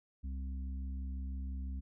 harmonic tone, 66 Hz, C2, 16 cents sharp, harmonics 1 / 3 / 4, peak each -37 / -50 / -53 dBFS, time 0.23-1.81 s, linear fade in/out 20 ms, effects none

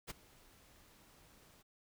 pink noise with ADSR envelope, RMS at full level -42 dBFS, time 0.07-1.63 s, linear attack 33 ms, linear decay 17 ms, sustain -22 dB, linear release 20 ms, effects none

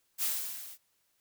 blue noise with level ramp, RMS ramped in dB -28 to -49 dBFS, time 0.18-0.78 s, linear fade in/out 50 ms, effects white hiss -74 dBFS RMS until 1.2 s

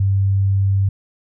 sine tone, 97.8 Hz, G2, 4 cents flat, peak -13 dBFS, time 0-0.89 s, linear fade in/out 5 ms, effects none

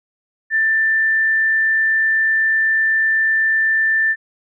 sine tone, 1776 Hz, A6, 16 cents sharp, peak -13 dBFS, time 0.5-4.16 s, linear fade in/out 50 ms, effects none

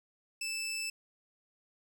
20% pulse tone, 2637 Hz, E7, in tune, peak -30 dBFS, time 0.41-0.9 s, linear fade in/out 5 ms, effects none

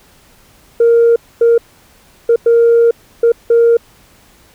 sine tone bursts at uneven times, 466.2 Hz, A#4, in tune, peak -4 dBFS, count 6, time 0.8-1.16 / 1.41-1.58 / 2.29-2.36 / 2.46-2.91 / 3.23-3.32 / 3.5-3.77 s, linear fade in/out 5 ms, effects tanh soft clip ceiling -3 dBFS + pink hiss -47 dBFS RMS until 4.54 s

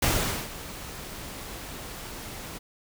pink noise with ADSR envelope, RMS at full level -23 dBFS, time 0.02-2.59 s, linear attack 8 ms, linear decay 450 ms, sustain -16 dB, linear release 17 ms, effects none

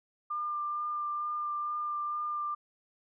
sine tone with vibrato, 1196 Hz, D6, 31 cents sharp, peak -31 dBFS, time 0.3-2.55 s, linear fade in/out 10 ms, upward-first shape sine, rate 2.2 Hz, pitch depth 12 cents each way, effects none

